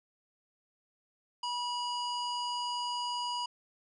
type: harmonic tone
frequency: 971 Hz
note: B5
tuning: 30 cents flat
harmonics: 1 / 3 / 5 / 7 / 9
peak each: -34 / -39 / -40 / -51 / -54 dBFS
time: 1.43-3.46 s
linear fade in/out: 5 ms
effects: none